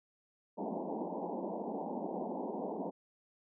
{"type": "band-pass noise", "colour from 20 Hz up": "pink", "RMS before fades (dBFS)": -39, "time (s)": [0.57, 2.91], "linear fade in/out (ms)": 20, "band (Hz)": [180, 950], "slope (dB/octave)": 96, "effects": []}